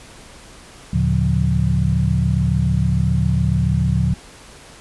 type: tone cluster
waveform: sine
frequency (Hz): 76.7 / 115.7 / 142.7 / 177.4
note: D#2 / A#2 / D3 / F3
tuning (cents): -24 / -13 / -49 / +27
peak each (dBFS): -20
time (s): 0.93-4.14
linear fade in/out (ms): 5
effects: pink hiss -42 dBFS RMS until 4.8 s + resampled to 24000 Hz